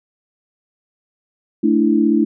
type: chord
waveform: sine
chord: A suspended fourth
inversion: none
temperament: just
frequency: 220 / 293.3 / 330 Hz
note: A3 / D4 / E4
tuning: 0 / -2 / +2 cents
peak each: -16 dBFS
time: 1.63-2.25 s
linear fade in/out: 10 ms
effects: none